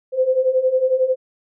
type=beating tone pair; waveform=sine; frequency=509 / 520 Hz; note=C5 / C5; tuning=-48 / -11 cents; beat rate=11 Hz; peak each=-20 / -16 dBFS; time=0.12-1.16 s; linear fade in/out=50 ms; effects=none